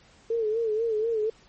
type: tone with vibrato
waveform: sine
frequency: 444.1 Hz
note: A4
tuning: 16 cents sharp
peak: -23 dBFS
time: 0.3-1.3 s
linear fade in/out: 5 ms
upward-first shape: sine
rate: 4.1 Hz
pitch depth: 82 cents each way
effects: pink hiss -57 dBFS RMS until 1.48 s + MP3 32 kbps